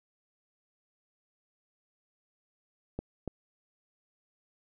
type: clicks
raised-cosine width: 2 ms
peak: -21 dBFS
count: 2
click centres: 2.99 / 3.277 s
effects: none